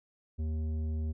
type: tone with tanh clipping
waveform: sine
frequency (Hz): 78.3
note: D#2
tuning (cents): +11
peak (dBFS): -32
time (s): 0.38-1.13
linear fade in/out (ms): 20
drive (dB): 10
effects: none